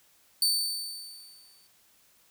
sawtooth tone with exponential decay, 4544 Hz, C#8, 42 cents sharp, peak -18 dBFS, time 0.42-1.67 s, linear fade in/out 2 ms, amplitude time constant 270 ms, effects white hiss -63 dBFS RMS until 2.3 s

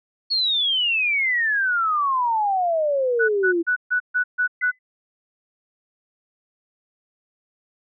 sine exponential sweep, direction down, 4403 to 329.6 Hz, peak -18 dBFS, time 0.3-3.63 s, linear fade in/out 20 ms
sine tone bursts, 1480 Hz, F#6, in tune, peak -17 dBFS, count 7, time 3.19-4.716 s, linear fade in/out 20 ms, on 98 ms, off 140 ms
sine tone with exponential decay, 2016 Hz, B6, 35 cents sharp, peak -26 dBFS, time 4.61-4.79 s, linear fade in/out 5 ms, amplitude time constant 38 ms
effects none

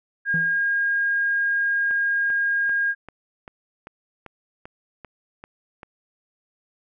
sine tone, 1623 Hz, G#6, 40 cents flat, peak -19 dBFS, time 0.25-2.95 s, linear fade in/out 50 ms
triangle tone with exponential decay, 164.81 Hz, E3, in tune, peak -21 dBFS, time 0.34-0.63 s, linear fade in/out 2 ms, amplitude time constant 62 ms
click train, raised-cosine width 0.5 ms, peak -24 dBFS, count 11, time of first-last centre 1.91-5.832 s, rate 2.55 Hz
effects none

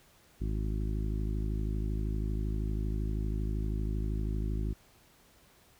harmonic tone, 52.7 Hz, G#1, 26 cents sharp, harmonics 1 / 2 / 3 / 4 / 5 / 6 / 7, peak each -31 / -37 / -41 / -42 / -46 / -45 / -47 dBFS, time 0.4-4.74 s, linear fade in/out 20 ms, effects pink hiss -62 dBFS RMS until 5.79 s

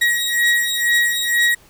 35% pulse beating tone pair, 1900 / 1902.1 Hz, A#6 / A#6, +33 / +34 cents, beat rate 2.1 Hz, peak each -16 / -17 dBFS, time 0.01-1.55 s, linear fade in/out 10 ms, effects pink hiss -50 dBFS RMS until 1.69 s

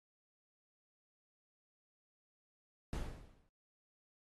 brown noise with exponential decay, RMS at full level -35 dBFS, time 2.93-3.49 s, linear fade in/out 0 ms, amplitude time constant 120 ms, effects AAC 32 kbps

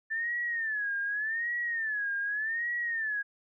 sine tone with vibrato, 1760 Hz, A6, in tune, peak -29 dBFS, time 0.1-3.23 s, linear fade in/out 20 ms, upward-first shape sine, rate 0.85 Hz, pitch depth 150 cents each way, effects none

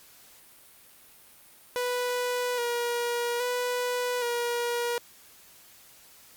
sawtooth tone with vibrato, 485.3 Hz, B4, 30 cents flat, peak -23 dBFS, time 1.76-4.98 s, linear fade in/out 0 ms, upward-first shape square, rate 0.61 Hz, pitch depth 28 cents each way, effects white hiss -54 dBFS RMS until 6.36 s + Opus 48 kbps

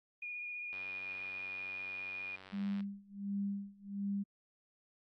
sine tone with vibrato, 2440 Hz, D#7, 34 cents flat, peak -40 dBFS, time 0.22-2.36 s, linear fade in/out 5 ms, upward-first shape square, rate 15 Hz, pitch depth 12 cents each way
click train, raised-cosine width 0.3 ms, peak -36 dBFS, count 198, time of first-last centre 0.73-2.806 s, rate 94.9 Hz
sine tone with tremolo, 200 Hz, G3, 35 cents sharp, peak -33 dBFS, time 2.52-4.24 s, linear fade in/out 20 ms, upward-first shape sine, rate 1.4 Hz, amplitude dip 95%
effects Opus 32 kbps

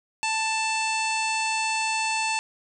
harmonic tone with a mistuned harmonic, 883 Hz, A5, 6 cents sharp, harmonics 1 / 2 / 3 / 4 / 5 / 6 / 7 / 8 / 9 / 10, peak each -27 / -37 / -27 / -40 / -34 / -42 / -40 / -39 / -39 / -39 dBFS, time 0.23-2.39 s, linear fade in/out 0 ms, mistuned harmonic 10, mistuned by -50 cents, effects none

